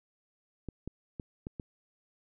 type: clicks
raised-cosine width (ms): 3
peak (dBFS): -25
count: 5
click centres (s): 0.687 / 0.876 / 1.198 / 1.469 / 1.598
effects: none